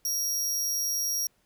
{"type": "tone", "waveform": "sawtooth", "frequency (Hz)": 5650, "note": "F8", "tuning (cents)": 19, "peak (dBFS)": -24, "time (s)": [0.05, 1.27], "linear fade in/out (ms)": 2, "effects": ["pink hiss -69 dBFS RMS until 1.45 s"]}